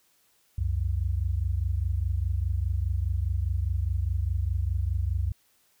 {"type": "tone pair together", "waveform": "sine", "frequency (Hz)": [65.71, 90.6], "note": ["C2", "F#2"], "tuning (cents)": [8, -36], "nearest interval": "tritone", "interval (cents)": 556, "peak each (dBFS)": -27, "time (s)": [0.58, 5.32], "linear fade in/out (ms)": 5, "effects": ["white hiss -66 dBFS RMS until 5.8 s"]}